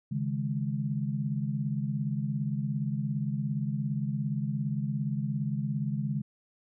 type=chord; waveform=sine; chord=C# suspended second; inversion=none; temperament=just; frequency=138.59 / 155.92 / 207.9 Hz; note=C#3 / D#3 / G#3; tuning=0 / +4 / +2 cents; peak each=-31 / -34 / -33 dBFS; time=0.11-6.22 s; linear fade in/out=10 ms; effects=none